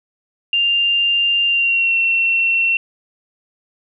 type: tone with pitch glide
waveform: sine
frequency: 2794 to 2714 Hz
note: F7 to E7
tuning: 0 to +50 cents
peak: -13 dBFS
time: 0.53-2.77 s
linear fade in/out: 2 ms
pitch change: -50 cents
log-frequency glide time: 1.46-1.96 s
effects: none